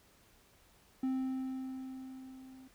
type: tone with level ramp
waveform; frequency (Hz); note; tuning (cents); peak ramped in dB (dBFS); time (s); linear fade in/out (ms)
triangle; 261.6; C4; 0; -28 to -50; 1.03-2.68; 5
effects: pink hiss -65 dBFS RMS until 2.74 s